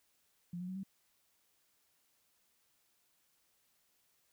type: tone with pitch steps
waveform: sine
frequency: 174.61 / 180.56 / 186.71 / 193.07 Hz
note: F3 / F#3 / F#3 / G3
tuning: 0 / -42 / +16 / -26 cents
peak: -39 dBFS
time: 0.53-0.834 s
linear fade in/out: 5 ms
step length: 76 ms
effects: white hiss -75 dBFS RMS until 4.32 s